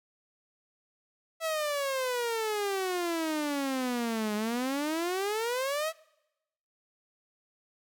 sawtooth exponential two-way sweep, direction down then up, 659 to 207.7 to 659 Hz, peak -25 dBFS, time 1.4-5.93 s, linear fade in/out 50 ms, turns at 4.35 s, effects noise-tail reverb RT60 0.9 s tail -23 dB re dry

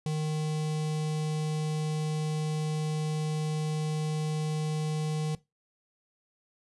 square tone with notch filter, 154.2 Hz, D#3, 15 cents flat, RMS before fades -30 dBFS, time 0.06-5.35 s, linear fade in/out 2 ms, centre 1500 Hz, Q 1, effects noise-tail reverb RT60 0.2 s tail -18 dB re dry + resampled to 24000 Hz

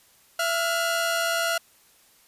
sawtooth tone pair together, 670.5 / 1422 Hz, E5 / F6, +29 / +31 cents, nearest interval octave + minor second, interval 1302 cents, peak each -22 / -22 dBFS, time 0.39-1.58 s, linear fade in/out 5 ms, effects white hiss -58 dBFS RMS until 2.27 s + resampled to 32000 Hz

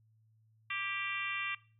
harmonic tone with a mistuned harmonic, 392 Hz, G4, in tune, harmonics 3 / 4 / 5 / 6 / 7 / 8 / 9, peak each -42 / -46 / -41 / -40 / -40 / -48 / -50 dBFS, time 0.7-1.55 s, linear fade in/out 5 ms, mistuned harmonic 4, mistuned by +37 cents, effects noise-tail reverb RT60 0.4 s tail -19 dB re dry + added 110 Hz sine -65 dBFS peak until 1.79 s

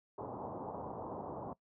white low-pass noise, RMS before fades -43 dBFS, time 0.18-1.53 s, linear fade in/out 2 ms, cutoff 1000 Hz, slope 48 dB/octave, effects noise-tail reverb RT60 0.1 s tail -21 dB re dry + high-pass 100 Hz 12 dB/octave

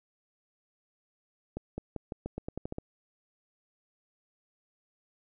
accelerating click train, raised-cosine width 2 ms, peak -22 dBFS, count 11, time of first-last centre 1.57-2.784 s, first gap 210 ms, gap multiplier 0.87, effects none

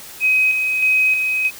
sine tone with tremolo, 2527 Hz, D#7, 26 cents sharp, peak -12 dBFS, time 0.2-1.51 s, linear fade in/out 50 ms, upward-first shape square, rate 1.6 Hz, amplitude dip 40%, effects white hiss -37 dBFS RMS until 1.59 s

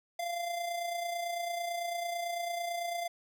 square tone with amplitude modulation, 691 Hz, F5, 19 cents flat, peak -32 dBFS, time 0.19-3.08 s, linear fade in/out 5 ms, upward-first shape sine, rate 29 Hz, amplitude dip 45%, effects none

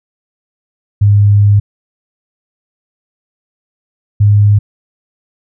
sine tone pair in turn, 102.3 / 103.19 Hz, G#2 / G#2, -26 / -11 cents, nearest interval unison, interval 15 cents, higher second, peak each -4 dBFS, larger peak neither, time 1.01-1.6 / 4.2-4.59 s, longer first, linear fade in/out 10 ms, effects none

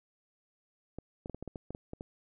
clicks, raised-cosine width 2 ms, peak -27 dBFS, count 11, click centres 0.986 / 1.259 / 1.297 / 1.346 / 1.426 / 1.477 / 1.558 / 1.706 / 1.749 / 1.934 / 2.009 s, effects none

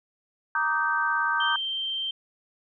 sine chord, Eb major seventh, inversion second, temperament just, 933.4 / 1166.7 / 1244.5 / 1555.6 Hz, Bb5 / D6 / Eb6 / G6, +2 / -12 / 0 / -14 cents, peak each -29 / -30 / -30 / -25 dBFS, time 0.55-1.56 s, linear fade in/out 2 ms
sine tone, 3138 Hz, G7, 1 cent sharp, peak -27 dBFS, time 1.4-2.11 s, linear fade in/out 5 ms
effects none

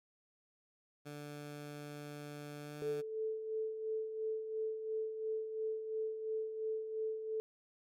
15% pulse tone with pitch glide, 146.83 to 149.05 Hz, D3 to D3, 0 to +26 cents, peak -39 dBFS, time 1.05-3.02 s, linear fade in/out 20 ms, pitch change +26 cents, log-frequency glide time 2.61-2.83 s
sine tone with tremolo, 438.7 Hz, A4, 5 cents flat, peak -34 dBFS, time 2.82-7.4 s, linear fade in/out 0 ms, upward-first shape sine, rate 2.9 Hz, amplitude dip 55%
effects none

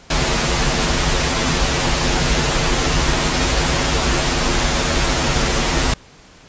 pink noise with comb filter, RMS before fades -17 dBFS, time 0.1-5.94 s, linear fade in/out 5 ms, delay 10 ms, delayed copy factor -0.9, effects pink hiss -45 dBFS RMS until 6.48 s + resampled to 16000 Hz

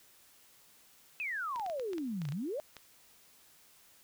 sine exponential two-way sweep, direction down then up, 2624 to 133.9 to 635 Hz, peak -34 dBFS, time 1.2-2.6 s, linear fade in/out 0 ms, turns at 2.3 s
clicks, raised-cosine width 0.2 ms, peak -29 dBFS, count 12, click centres 1.56 / 1.597 / 1.663 / 1.699 / 1.797 / 1.933 / 1.982 / 2.218 / 2.253 / 2.288 / 2.322 / 2.767 s
effects white hiss -62 dBFS RMS until 4.03 s

